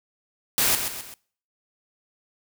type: noise with echo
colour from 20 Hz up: white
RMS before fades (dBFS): -21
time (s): 0.58-0.75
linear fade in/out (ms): 0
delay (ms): 130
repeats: 3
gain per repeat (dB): -7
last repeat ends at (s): 1.14
effects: noise-tail reverb RT60 0.5 s tail -23 dB re dry